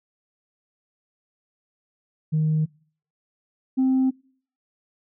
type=tone pair in turn; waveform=sine; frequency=155.56 / 261.6 Hz; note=D#3 / C4; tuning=0 / 0 cents; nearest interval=major sixth; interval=900 cents; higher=second; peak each=-17 / -15 dBFS; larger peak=second; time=2.32-2.66 / 3.77-4.11 s; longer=neither; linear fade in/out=20 ms; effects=noise-tail reverb RT60 0.5 s tail -25 dB re dry + tanh soft clip ceiling -15 dBFS